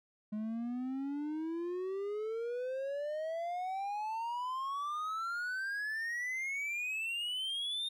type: exponential sweep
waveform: triangle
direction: up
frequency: 209.6 to 3679 Hz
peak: -33 dBFS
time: 0.32-7.89 s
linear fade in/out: 10 ms
effects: none